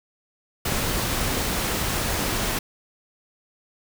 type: noise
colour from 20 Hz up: pink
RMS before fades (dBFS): -25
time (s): 0.65-2.59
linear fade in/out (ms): 5
effects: none